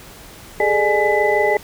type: tone cluster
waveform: sine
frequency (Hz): 407.8 / 433.8 / 601 / 837 / 2002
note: G#4 / A4 / D5 / G#5 / B6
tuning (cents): -32 / -25 / +40 / +13 / +23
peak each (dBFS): -20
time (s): 0.6-1.57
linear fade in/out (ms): 2
effects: pink hiss -40 dBFS RMS until 1.63 s